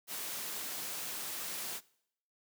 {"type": "noise", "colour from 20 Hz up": "white", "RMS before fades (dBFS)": -40, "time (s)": [0.07, 1.81], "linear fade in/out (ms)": 50, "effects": ["noise-tail reverb RT60 0.7 s tail -22 dB re dry", "high-pass 150 Hz 12 dB/octave"]}